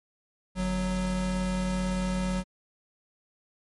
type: tone pair together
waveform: square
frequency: 48.97 / 184.9 Hz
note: G1 / F#3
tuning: -1 / -1 cents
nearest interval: octave + major seventh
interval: 2300 cents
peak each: -33 / -28 dBFS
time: 0.55-2.44 s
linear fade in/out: 50 ms
effects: MP3 48 kbps